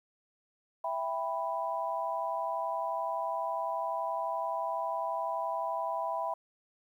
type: chord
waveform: sine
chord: E minor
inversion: none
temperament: just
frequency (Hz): 659.3 / 791.1 / 988.9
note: E5 / G5 / B5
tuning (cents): 0 / +16 / +2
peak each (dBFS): -35 / -37 / -34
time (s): 0.84-6.34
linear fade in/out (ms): 5
effects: 11-bit